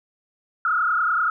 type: tone with frequency modulation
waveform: sine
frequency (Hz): 1353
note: E6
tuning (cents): +45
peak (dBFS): -18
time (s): 0.65-1.3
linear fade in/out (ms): 2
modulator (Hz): 30.5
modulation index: 3
effects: none